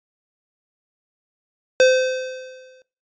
square tone with exponential decay, 515 Hz, C5, 28 cents flat, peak -10 dBFS, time 1.8-2.82 s, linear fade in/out 1 ms, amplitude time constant 220 ms, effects noise-tail reverb RT60 0.3 s tail -20 dB re dry + resampled to 16000 Hz

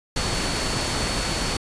sine tone in noise, 4435 Hz, C#8, in tune, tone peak -32 dBFS, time 0.16-1.57 s, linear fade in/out 5 ms, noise pink, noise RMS -25 dBFS, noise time 0.16-1.57 s, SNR -10 dB, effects resampled to 22050 Hz

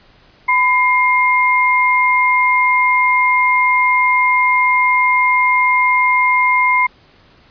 sine tone pair together, 1002 / 2123 Hz, B5 / C7, +25 / +25 cents, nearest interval octave + minor second, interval 1300 cents, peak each -13 dBFS, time 0.48-6.87 s, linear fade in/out 10 ms, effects pink hiss -49 dBFS RMS until 7.5 s + resampled to 11025 Hz

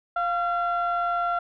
sine tone pair together, 700.1 / 1369 Hz, F5 / F6, +4 / -35 cents, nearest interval octave, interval 1161 cents, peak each -24 dBFS, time 0.16-1.39 s, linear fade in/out 5 ms, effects tanh soft clip ceiling -18 dBFS

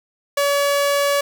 sawtooth tone, 568 Hz, C#5, 42 cents sharp, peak -12 dBFS, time 0.37-1.21 s, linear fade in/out 5 ms, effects none

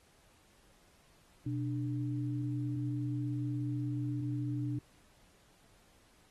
sine tone pair together, 124.24 / 295.5 Hz, B2 / D4, +11 / +11 cents, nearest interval octave + minor third, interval 1500 cents, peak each -34 / -37 dBFS, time 1.46-4.79 s, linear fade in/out 5 ms, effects pink hiss -66 dBFS RMS until 6.3 s + AAC 32 kbps

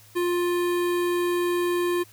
square tone with notch filter, 351.3 Hz, F4, 10 cents sharp, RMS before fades -24 dBFS, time 0.15-2.04 s, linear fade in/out 20 ms, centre 5600 Hz, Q 1.3, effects added 107 Hz sine -54 dBFS peak until 2.12 s + white hiss -53 dBFS RMS until 2.12 s

